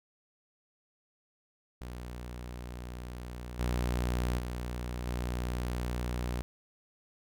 sawtooth tone with level steps, 60.8 Hz, B1, 26 cents flat, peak -36 / -25 / -31 / -28 dBFS, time 1.81-6.42 s, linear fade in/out 0 ms, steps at 3.59 / 4.38 / 5.06 s, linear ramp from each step 10 ms, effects none

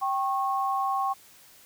sine tone pair together, 782 / 1092 Hz, G5 / C#6, -4 / -26 cents, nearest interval tritone, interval 578 cents, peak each -27 dBFS, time 0.01-1.14 s, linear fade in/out 20 ms, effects white hiss -54 dBFS RMS until 1.65 s

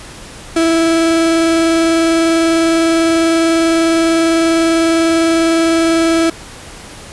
35% pulse tone with vibrato, 329 Hz, E4, 3 cents flat, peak -8 dBFS, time 0.56-6.3 s, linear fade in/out 5 ms, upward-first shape triangle, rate 20 Hz, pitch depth 27 cents each way, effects pink hiss -33 dBFS RMS until 7.12 s + resampled to 24000 Hz

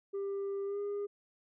sine tone with pitch glide, 396.3 to 407 Hz, G4 to G#4, +19 to -35 cents, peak -31 dBFS, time 0.13-1.07 s, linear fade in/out 20 ms, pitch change +46 cents, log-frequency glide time 0.65-0.79 s, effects tanh soft clip ceiling -33 dBFS

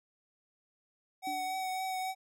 square tone with vibrato, 752 Hz, F#5, 28 cents sharp, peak -34 dBFS, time 1.22-2.15 s, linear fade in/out 50 ms, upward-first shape triangle, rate 3.6 Hz, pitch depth 20 cents each way
sine tone with exponential decay, 293.7 Hz, D4, in tune, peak -39 dBFS, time 1.27-1.78 s, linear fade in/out 2 ms, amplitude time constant 110 ms
effects none

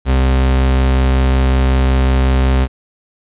40% pulse tone, 65.41 Hz, C2, in tune, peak -9 dBFS, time 0.05-2.68 s, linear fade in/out 50 ms, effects resampled to 8000 Hz + 8-bit

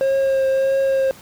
triangle tone with vibrato, 537 Hz, C5, 45 cents sharp, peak -13 dBFS, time 0.01-1.11 s, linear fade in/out 0 ms, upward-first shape triangle, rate 1.6 Hz, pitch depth 17 cents each way, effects pink hiss -43 dBFS RMS until 1.21 s + high-pass 60 Hz 12 dB/octave

